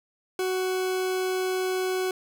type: tone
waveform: 40% pulse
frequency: 372.1 Hz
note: F#4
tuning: 10 cents sharp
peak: -24 dBFS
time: 0.39-2.11 s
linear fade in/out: 2 ms
effects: none